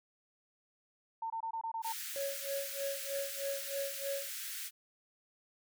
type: tone bursts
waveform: sine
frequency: 904 Hz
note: A5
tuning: 47 cents sharp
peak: -35 dBFS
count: 7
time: 1.22-1.925 s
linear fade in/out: 5 ms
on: 81 ms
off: 23 ms
type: high-pass noise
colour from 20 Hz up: white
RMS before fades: -42 dBFS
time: 1.82-4.71 s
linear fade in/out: 50 ms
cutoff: 1400 Hz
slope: 48 dB/octave
type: tone with tremolo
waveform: triangle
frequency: 555 Hz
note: C#5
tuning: 2 cents sharp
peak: -32 dBFS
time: 2.16-4.29 s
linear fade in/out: 0 ms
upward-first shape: sine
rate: 3.2 Hz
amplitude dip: 95%
effects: none